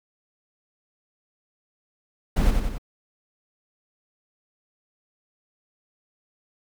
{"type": "noise with echo", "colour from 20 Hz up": "brown", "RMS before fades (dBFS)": -20, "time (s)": [2.36, 2.51], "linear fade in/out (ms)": 10, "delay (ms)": 91, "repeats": 3, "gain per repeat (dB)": -4, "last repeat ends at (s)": 2.783, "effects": []}